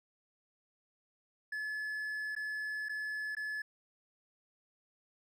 triangle tone with dropouts, 1717 Hz, A6, 43 cents flat, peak -34 dBFS, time 1.52-3.62 s, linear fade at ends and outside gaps 5 ms, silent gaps 2.352-2.363 / 2.886-2.893 / 3.351-3.367 s, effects none

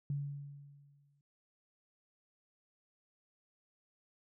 sine tone with exponential decay, 142.3 Hz, C#3, 46 cents sharp, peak -32 dBFS, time 0.1-1.21 s, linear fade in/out 2 ms, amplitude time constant 240 ms, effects none

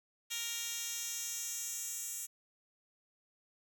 10% pulse tone with high-pass filter sweep, 466.2 Hz, A#4, in tune, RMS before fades -40 dBFS, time 0.3-2.27 s, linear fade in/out 20 ms, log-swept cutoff 3900 to 8100 Hz, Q 1.6, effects none

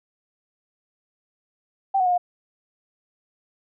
sine tone with pitch steps, 779 / 738 / 719 / 712 Hz, G5 / F#5 / F#5 / F5, -11 / -5 / -50 / +33 cents, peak -17 dBFS, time 1.94-2.18 s, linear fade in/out 10 ms, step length 60 ms, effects none

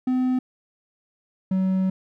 triangle tone pair in turn, 254.9 / 188.56 Hz, C4 / F#3, -45 / +33 cents, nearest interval perfect fourth, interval 522 cents, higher first, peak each -17 dBFS, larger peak neither, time 0.07-0.39 / 1.51-1.9 s, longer second, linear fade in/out 5 ms, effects none

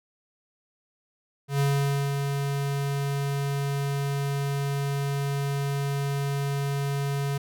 square tone with ADSR envelope, 140.3 Hz, C#3, 21 cents sharp, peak -21 dBFS, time 1.48-7.38 s, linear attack 120 ms, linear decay 520 ms, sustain -5 dB, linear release 7 ms, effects none

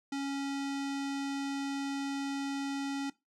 square tone with low-pass filter, 277.2 Hz, C#4, in tune, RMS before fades -35 dBFS, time 0.12-3.1 s, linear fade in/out 5 ms, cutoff 6500 Hz, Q 1.3, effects noise-tail reverb RT60 0.2 s tail -19 dB re dry

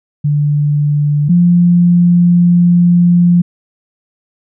sine tone pair in turn, 146.83 / 174.61 Hz, D3 / F3, 0 / 0 cents, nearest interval minor third, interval 300 cents, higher second, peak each -9 / -5 dBFS, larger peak second, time 0.24-1.29 / 1.29-3.42 s, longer second, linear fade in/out 10 ms, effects none

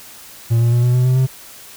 triangle tone with pitch steps, 115.7 / 118.06 / 120.47 / 122.93 / 125.45 / 128.01 / 130.62 Hz, A#2 / A#2 / B2 / B2 / B2 / C3 / C3, -13 / +22 / -43 / -8 / +28 / -37 / -3 cents, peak -9 dBFS, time 0.5-1.27 s, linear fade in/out 20 ms, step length 110 ms, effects white hiss -39 dBFS RMS until 1.76 s

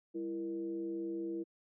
sine tone with frequency modulation, 333.6 Hz, E4, 21 cents sharp, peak -35 dBFS, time 0.14-1.44 s, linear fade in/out 20 ms, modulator 135 Hz, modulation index 0.63, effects high-pass 200 Hz 12 dB/octave

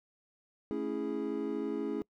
triangle chord, A major seventh, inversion none, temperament equal, 220 / 277.2 / 329.6 / 415.3 Hz, A3 / C#4 / E4 / G#4, 0 / 0 / 0 / 0 cents, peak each -38 / -35 / -36 / -35 dBFS, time 0.71-2.02 s, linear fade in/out 0 ms, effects noise-tail reverb RT60 0.1 s tail -25 dB re dry

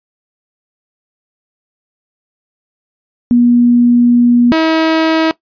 sine / sawtooth tone pair in turn, 241 / 321.1 Hz, B3 / E4, -42 / -45 cents, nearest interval perfect fourth, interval 497 cents, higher second, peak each -5 dBFS, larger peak neither, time 3.31-4.52 / 4.52-5.31 s, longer first, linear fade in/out 0 ms, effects noise-tail reverb RT60 0.1 s tail -19 dB re dry + resampled to 11025 Hz

